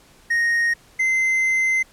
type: tone pair in turn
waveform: triangle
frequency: 1864.7 / 2069 Hz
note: A#6 / C7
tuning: 0 / -20 cents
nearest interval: major second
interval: 180 cents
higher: second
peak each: -15 dBFS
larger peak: neither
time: 0.3-0.74 / 0.99-1.83 s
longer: second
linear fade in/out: 10 ms
effects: pink hiss -52 dBFS RMS until 1.92 s + low-pass 12000 Hz 12 dB/octave